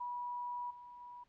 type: tone with level steps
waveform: sine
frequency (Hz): 974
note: B5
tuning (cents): -24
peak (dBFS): -38 / -50 / -48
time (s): 0-1.24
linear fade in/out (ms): 10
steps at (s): 0.7 / 1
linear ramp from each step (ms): 10
effects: pink hiss -75 dBFS RMS until 1.28 s + low-pass 4000 Hz 12 dB/octave